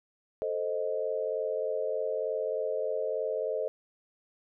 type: chord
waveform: sine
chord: A diminished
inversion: none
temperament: equal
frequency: 440 / 523.3 / 622.3 Hz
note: A4 / C5 / Eb5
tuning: 0 / 0 / 0 cents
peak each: -33 dBFS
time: 0.42-3.68 s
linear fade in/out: 0 ms
effects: none